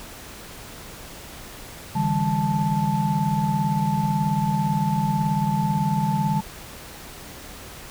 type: tone cluster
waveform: sine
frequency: 143.9 / 162 / 200.9 / 876 Hz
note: D3 / E3 / G3 / A5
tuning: -35 / -30 / +43 / -8 cents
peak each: -25 dBFS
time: 1.95-6.41 s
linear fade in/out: 10 ms
effects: pink hiss -40 dBFS RMS until 7.9 s